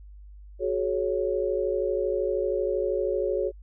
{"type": "chord", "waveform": "sine", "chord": "F# suspended second", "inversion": "none", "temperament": "equal with one note detuned", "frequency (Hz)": [370, 422.8, 554.4], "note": ["F#4", "G#4", "C#5"], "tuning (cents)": [0, 31, 0], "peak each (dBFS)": -28, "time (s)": [0.59, 3.52], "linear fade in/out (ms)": 50, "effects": ["added 50 Hz sine -43 dBFS peak until 3.62 s"]}